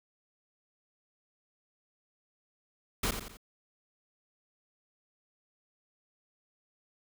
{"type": "noise with echo", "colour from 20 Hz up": "pink", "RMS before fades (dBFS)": -30, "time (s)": [3.03, 3.11], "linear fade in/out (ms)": 5, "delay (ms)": 87, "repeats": 3, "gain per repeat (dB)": -7, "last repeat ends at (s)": 3.371, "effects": []}